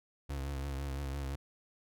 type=tone with vibrato; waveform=35% pulse; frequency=69 Hz; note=C#2; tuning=7 cents flat; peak=-34 dBFS; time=0.29-1.36 s; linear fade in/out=10 ms; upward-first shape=triangle; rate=5.9 Hz; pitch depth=63 cents each way; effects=none